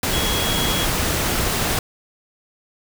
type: tone in noise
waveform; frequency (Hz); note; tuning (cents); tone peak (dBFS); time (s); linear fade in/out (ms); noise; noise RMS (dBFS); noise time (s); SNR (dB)
sine; 3322; G#7; 0; -25; 0.13-0.85; 2; pink; -21; 0.03-1.79; -7
effects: none